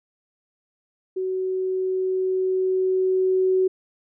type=tone with level ramp; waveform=sine; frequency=374.5 Hz; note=F#4; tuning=21 cents sharp; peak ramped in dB=-23 to -16 dBFS; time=1.16-3.68 s; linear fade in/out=10 ms; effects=none